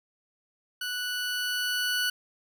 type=tone with level ramp; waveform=20% pulse; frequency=1480 Hz; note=F#6; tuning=in tune; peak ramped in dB=-26 to -20 dBFS; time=0.81-2.1 s; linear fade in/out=5 ms; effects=none